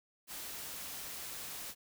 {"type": "noise", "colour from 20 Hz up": "white", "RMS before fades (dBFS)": -44, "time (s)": [0.27, 1.75], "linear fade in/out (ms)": 50, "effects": []}